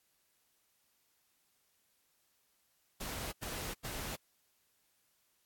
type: noise bursts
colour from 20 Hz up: pink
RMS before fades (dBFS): -41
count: 3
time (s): 3-4.16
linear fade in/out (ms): 10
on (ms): 320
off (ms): 100
effects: white hiss -75 dBFS RMS until 5.45 s + AAC 64 kbps